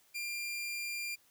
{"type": "tone", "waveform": "sawtooth", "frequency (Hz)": 2390, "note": "D7", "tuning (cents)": 30, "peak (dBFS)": -33, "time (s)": [0.14, 1.16], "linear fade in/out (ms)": 20, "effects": ["white hiss -67 dBFS RMS until 1.3 s"]}